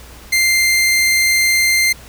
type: tone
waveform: sawtooth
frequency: 2093 Hz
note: C7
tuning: in tune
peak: -8 dBFS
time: 0.32-1.93 s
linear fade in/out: 10 ms
effects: added 60 Hz sine -40 dBFS peak until 2.08 s + pink hiss -40 dBFS RMS until 2.08 s